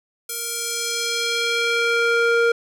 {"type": "tone with band-pass filter sweep", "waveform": "square", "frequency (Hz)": 467.2, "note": "A#4", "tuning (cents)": 4, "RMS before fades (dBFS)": -21, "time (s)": [0.29, 2.52], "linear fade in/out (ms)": 5, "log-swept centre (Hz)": [12000, 1000], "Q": 1, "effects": []}